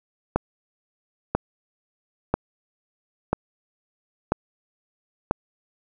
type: click train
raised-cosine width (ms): 1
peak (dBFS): -5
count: 6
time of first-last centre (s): 0.36-5.31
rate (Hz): 1.01
effects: none